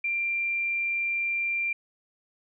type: tone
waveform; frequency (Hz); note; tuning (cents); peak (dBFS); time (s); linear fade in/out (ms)
sine; 2373; D7; +17; -25; 0.04-1.73; 5
effects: none

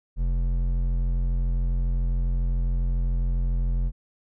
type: tone with hard clipping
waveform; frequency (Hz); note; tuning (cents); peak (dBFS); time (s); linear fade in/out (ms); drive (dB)
triangle; 43.65; F1; 0; -23; 0.16-3.92; 50; 12
effects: none

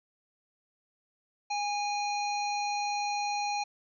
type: harmonic tone with a mistuned harmonic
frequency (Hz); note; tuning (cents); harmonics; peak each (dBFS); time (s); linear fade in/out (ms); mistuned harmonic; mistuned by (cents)
821; G#5; -20; 1 / 3 / 5 / 7 / 8; -30 / -37 / -39 / -44 / -48; 1.5-3.64; 10; 5; +27
effects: none

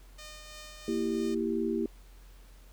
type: tone with tremolo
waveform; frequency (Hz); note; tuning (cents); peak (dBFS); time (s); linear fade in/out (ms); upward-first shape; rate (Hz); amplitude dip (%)
5% pulse; 610; D#5; -34; -33; 0.18-1.35; 10; triangle; 3; 40
type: chord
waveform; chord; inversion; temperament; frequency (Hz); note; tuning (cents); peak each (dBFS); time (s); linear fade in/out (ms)
sine; E diminished; second; equal; 233.1 / 329.6 / 392; Bb3 / E4 / G4; 0 / 0 / 0; -32; 0.88-1.86; 2
effects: added 44 Hz sine -50 dBFS peak until 2.72 s + pink hiss -61 dBFS RMS until 2.72 s

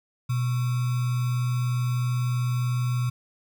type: tone with sample-and-hold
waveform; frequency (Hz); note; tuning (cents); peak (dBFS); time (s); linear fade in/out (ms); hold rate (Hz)
sine; 123.47; B2; 0; -22; 0.29-3.1; 10; 1225
effects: none

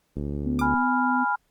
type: click train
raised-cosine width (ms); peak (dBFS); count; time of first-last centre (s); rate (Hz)
3; -18; 42; 0.17-0.739; 72.1
type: tone with pitch glide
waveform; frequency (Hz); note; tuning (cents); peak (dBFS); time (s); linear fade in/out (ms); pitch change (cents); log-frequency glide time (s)
sine; 249.2 to 252.5; B3 to B3; +16 to +39; -24; 0.45-1.25; 20; +23; 0.79-0.84
type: tone with exponential decay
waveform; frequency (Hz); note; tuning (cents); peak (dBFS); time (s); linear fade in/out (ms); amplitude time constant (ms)
sawtooth; 1196; D6; +31; -25; 0.59-0.69; 1; 21
type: chord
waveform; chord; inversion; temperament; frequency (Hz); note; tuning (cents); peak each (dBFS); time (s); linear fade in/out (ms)
sine; F diminished; first; equal; 830.6 / 987.8 / 1396.9; Ab5 / Cb6 / F6; 0 / 0 / 0; -26; 0.61-1.36; 10
effects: pink hiss -70 dBFS RMS until 1.5 s + Opus 48 kbps

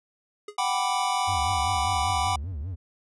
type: tone with exponential decay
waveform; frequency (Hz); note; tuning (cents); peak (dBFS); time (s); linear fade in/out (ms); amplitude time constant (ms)
square; 414.7; G#4; -3; -33; 0.48-0.57; 5; 19
type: chord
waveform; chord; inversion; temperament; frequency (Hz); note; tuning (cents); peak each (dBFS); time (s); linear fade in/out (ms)
square; G major seventh; third; equal; 740 / 784 / 987.8 / 1174.7; F#5 / G5 / B5 / D6; 0 / 0 / 0 / 0; -30 / -30 / -29 / -31; 0.58-2.36; 5
type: tone with vibrato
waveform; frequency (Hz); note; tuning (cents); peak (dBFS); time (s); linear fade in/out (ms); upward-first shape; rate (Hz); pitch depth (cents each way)
triangle; 82.1; E2; -6; -28; 1.27-2.76; 20; sine; 5.1; 290
type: click train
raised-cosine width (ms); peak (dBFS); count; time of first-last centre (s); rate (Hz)
5; -35; 16; 1.34-2.611; 11.8
effects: resampled to 24000 Hz

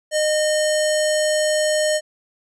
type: tone with low-pass filter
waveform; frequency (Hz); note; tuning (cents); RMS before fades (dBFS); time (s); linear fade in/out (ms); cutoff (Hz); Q
square; 612; D#5; -29; -19; 0.11-2.01; 50; 8200; 2.8
effects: none

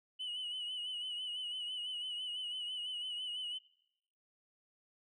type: tone with vibrato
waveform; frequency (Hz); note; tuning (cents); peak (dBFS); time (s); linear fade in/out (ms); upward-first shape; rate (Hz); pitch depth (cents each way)
sine; 2960; F#7; 0; -36; 0.19-3.59; 20; sine; 6; 53
effects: noise-tail reverb RT60 0.8 s tail -23 dB re dry + tanh soft clip ceiling -36 dBFS

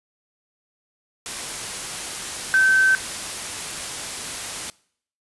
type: tone in noise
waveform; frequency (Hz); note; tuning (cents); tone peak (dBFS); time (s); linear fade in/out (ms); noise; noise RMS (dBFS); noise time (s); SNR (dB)
sine; 1542; G6; -29; -13; 2.54-2.95; 0; white; -30; 1.26-4.7; +14
effects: noise-tail reverb RT60 0.6 s tail -23 dB re dry + resampled to 24000 Hz

